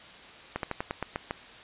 slowing click train, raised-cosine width 0.5 ms, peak -15 dBFS, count 8, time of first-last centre 0.56-1.309 s, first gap 72 ms, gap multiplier 1.13, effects white hiss -48 dBFS RMS until 1.63 s + resampled to 8000 Hz

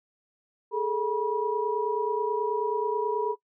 sine tone cluster, 415.3 / 444.6 / 968 Hz, G#4 / A4 / B5, 0 / +18 / -35 cents, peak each -29 dBFS, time 0.71-3.36 s, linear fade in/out 50 ms, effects noise-tail reverb RT60 0.1 s tail -21 dB re dry

